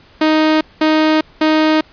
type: tone bursts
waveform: sawtooth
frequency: 311.6 Hz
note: D#4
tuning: 3 cents sharp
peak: -6 dBFS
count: 3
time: 0.21-1.81 s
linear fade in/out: 5 ms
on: 400 ms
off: 200 ms
effects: pink hiss -46 dBFS RMS until 1.92 s + resampled to 11025 Hz